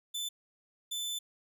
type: tone bursts at uneven times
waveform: sawtooth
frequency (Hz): 3520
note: A7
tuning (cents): 0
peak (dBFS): -31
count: 2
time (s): 0.14-0.29 / 0.91-1.19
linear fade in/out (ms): 10
effects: none